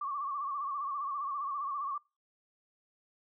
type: tone with vibrato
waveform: sine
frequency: 1133 Hz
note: C#6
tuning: 37 cents sharp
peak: -33 dBFS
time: 0.01-1.98 s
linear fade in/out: 5 ms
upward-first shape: sine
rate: 15 Hz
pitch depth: 87 cents each way
effects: noise-tail reverb RT60 0.3 s tail -25 dB re dry